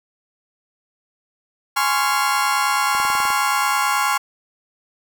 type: chord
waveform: 35% pulse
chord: Db major seventh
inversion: second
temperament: just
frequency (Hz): 831.5 / 1039.4 / 1108.7 / 1385.9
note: Ab5 / C6 / Db6 / F6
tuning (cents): +2 / -12 / 0 / -14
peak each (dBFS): -21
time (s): 1.76-4.18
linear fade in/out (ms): 10
type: click train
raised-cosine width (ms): 0.5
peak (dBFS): -15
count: 8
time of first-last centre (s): 2.95-3.304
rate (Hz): 19.8
effects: none